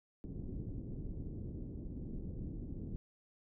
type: low-pass noise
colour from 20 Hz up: pink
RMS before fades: -43 dBFS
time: 0.24-2.96 s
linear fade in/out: 0 ms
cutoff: 340 Hz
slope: 24 dB/octave
effects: none